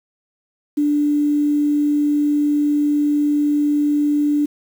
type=tone with quantisation; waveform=sine; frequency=293.7 Hz; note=D4; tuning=in tune; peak=-14 dBFS; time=0.77-4.46 s; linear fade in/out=10 ms; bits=7; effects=none